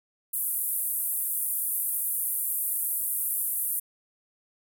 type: band-pass noise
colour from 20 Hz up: white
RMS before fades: -29 dBFS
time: 0.33-3.8 s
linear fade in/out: 10 ms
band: 9500 to 15000 Hz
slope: 48 dB/octave
effects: none